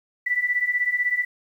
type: beating tone pair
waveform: sine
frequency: 1959 / 1975 Hz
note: B6 / B6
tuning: -15 / 0 cents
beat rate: 16 Hz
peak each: -25 / -22 dBFS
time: 0.26-1.25 s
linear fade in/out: 10 ms
effects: 9-bit